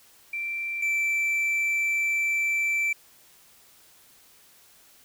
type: tone pair in turn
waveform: sine / triangle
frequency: 2349 / 2333 Hz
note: D7 / D7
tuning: 0 / -12 cents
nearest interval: unison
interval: 12 cents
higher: first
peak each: -28 / -21 dBFS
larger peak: second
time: 0.33-0.82 / 0.82-2.93 s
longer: second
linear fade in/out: 5 ms
effects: white hiss -56 dBFS RMS until 5.04 s